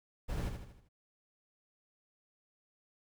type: noise with echo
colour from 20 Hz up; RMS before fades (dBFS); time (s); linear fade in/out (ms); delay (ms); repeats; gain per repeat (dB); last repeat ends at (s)
brown; -36; 0.28-0.5; 20; 78; 5; -6; 0.89
effects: none